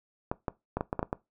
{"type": "clicks", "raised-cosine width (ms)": 1, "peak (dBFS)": -15, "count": 8, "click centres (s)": [0.315, 0.482, 0.77, 0.809, 0.929, 0.993, 1.029, 1.129], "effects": ["noise-tail reverb RT60 0.2 s tail -20 dB re dry"]}